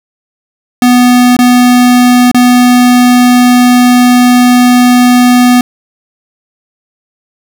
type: tone with dropouts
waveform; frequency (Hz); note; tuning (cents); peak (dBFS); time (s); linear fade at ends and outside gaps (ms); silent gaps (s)
square; 246.9; B3; 0; -3; 0.82-5.61; 2; 1.367-1.389 / 2.315-2.345
effects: 7-bit